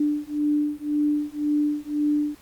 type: beating tone pair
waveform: sine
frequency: 295.2 / 297.1 Hz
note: D4 / D4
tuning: +9 / +20 cents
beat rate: 1.9 Hz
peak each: -24 dBFS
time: 0-2.35 s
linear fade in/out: 5 ms
effects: pink hiss -53 dBFS RMS until 2.41 s + Opus 48 kbps